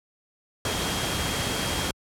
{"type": "tone in noise", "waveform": "sine", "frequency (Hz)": 3245, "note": "G#7", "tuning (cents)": -41, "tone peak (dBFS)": -35, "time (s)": [0.65, 1.91], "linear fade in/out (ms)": 2, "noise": "pink", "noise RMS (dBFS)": -27, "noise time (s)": [0.65, 1.91], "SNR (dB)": -11, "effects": ["high-pass 60 Hz 12 dB/octave", "low-pass 11000 Hz 12 dB/octave"]}